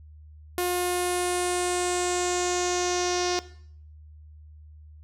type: tone with low-pass filter sweep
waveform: sawtooth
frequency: 357.2 Hz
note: F4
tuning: 39 cents sharp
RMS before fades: -26 dBFS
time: 0.58-3.39 s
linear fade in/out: 0 ms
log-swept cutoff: 12000 to 5400 Hz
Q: 4.2
effects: noise-tail reverb RT60 0.6 s tail -17 dB re dry + added 76 Hz sine -45 dBFS peak until 5.03 s